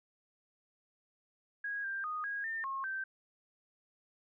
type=tone with pitch steps; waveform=sine; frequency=1647 / 1585 / 1238 / 1641 / 1804 / 1080 / 1557 Hz; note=G#6 / G6 / D#6 / G#6 / A6 / C#6 / G6; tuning=-15 / +19 / -9 / -21 / +43 / -45 / -12 cents; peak=-35 dBFS; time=1.64-3.04 s; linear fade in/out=5 ms; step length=200 ms; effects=none